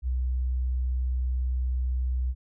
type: tone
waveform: sine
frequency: 63 Hz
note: B1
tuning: 35 cents sharp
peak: -24 dBFS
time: 0.02-2.35 s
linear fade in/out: 50 ms
effects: none